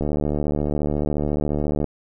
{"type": "click train", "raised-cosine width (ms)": 2, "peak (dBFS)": -10, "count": 137, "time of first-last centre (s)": [0.01, 1.843], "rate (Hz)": 74.2, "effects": []}